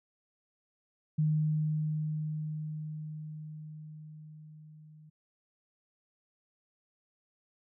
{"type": "tone with level ramp", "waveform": "sine", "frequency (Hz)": 153.9, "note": "D#3", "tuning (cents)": -19, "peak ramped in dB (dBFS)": [-24, -52], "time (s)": [1.18, 5.1], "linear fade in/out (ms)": 10, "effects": []}